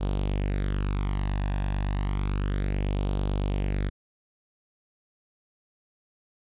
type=tone with flanger; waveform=sawtooth; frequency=49 Hz; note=G1; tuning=in tune; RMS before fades=-27 dBFS; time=0-3.9 s; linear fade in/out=20 ms; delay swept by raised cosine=0.25 to 1.16 ms; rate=0.31 Hz; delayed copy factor=+0.6; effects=resampled to 8000 Hz